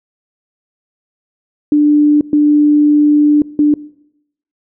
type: tone bursts at uneven times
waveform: sine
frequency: 296.2 Hz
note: D4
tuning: 15 cents sharp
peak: -6 dBFS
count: 3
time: 1.72-2.21 / 2.33-3.42 / 3.59-3.74 s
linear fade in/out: 2 ms
effects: noise-tail reverb RT60 0.8 s tail -21 dB re dry